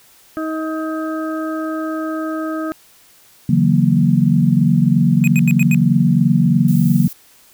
harmonic tone, 316.2 Hz, D#4, 28 cents sharp, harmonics 1 / 2 / 4 / 5, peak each -21 / -27 / -28 / -34 dBFS, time 0.37-2.72 s, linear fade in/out 0 ms
sine chord, F# dominant seventh, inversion second, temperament equal with one note detuned, 141.75 / 164.81 / 185 / 233.1 Hz, C#3 / E3 / F#3 / A#3, +39 / 0 / 0 / 0 cents, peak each -16 dBFS, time 3.49-7.08 s, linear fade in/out 5 ms
square tone bursts, 2500 Hz, D#7, 8 cents sharp, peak -20 dBFS, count 5, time 5.24-5.746 s, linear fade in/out 0 ms, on 34 ms, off 84 ms
violet noise, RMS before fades -33 dBFS, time 6.68-7.13 s, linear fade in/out 2 ms
effects white hiss -49 dBFS RMS until 7.53 s

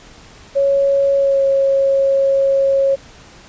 sine tone with pitch glide, 554.4 to 546.1 Hz, C#5 to C#5, 0 to -26 cents, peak -11 dBFS, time 0.55-2.96 s, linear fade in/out 20 ms, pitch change -26 cents, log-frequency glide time 1.17-1.43 s, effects pink hiss -42 dBFS RMS until 3.48 s + resampled to 16000 Hz

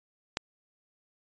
click, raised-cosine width 0.2 ms, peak -12 dBFS, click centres 0.371 s, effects resampled to 16000 Hz

